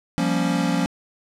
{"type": "chord", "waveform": "square", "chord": "G half-diminished seventh", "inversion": "third", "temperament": "equal", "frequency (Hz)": [174.61, 196, 233.1, 277.2], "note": ["F3", "G3", "Bb3", "Db4"], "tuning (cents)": [0, 0, 0, 0], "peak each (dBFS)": [-24, -29, -27, -25], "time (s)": [0.18, 0.86], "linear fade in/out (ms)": 0, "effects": ["low-pass 9000 Hz 12 dB/octave"]}